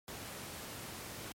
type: noise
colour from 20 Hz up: pink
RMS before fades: -45 dBFS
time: 0.08-1.32 s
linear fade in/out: 0 ms
effects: high-pass 80 Hz 12 dB/octave + MP3 64 kbps